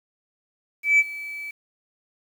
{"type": "tone with ADSR envelope", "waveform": "sine", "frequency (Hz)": 2306, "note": "D7", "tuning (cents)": -32, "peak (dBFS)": -10, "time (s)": [0.83, 1.51], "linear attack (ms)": 160, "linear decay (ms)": 39, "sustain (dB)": -21, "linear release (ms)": 6, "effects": ["tanh soft clip ceiling -11 dBFS", "8-bit"]}